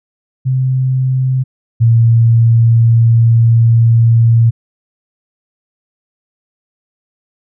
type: tone pair in turn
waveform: sine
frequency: 130 / 115.45 Hz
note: C3 / A#2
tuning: -11 / -16 cents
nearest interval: major second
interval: 205 cents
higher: first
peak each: -10 / -5 dBFS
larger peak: second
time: 0.45-1.44 / 1.8-4.51 s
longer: second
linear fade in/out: 20 ms
effects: none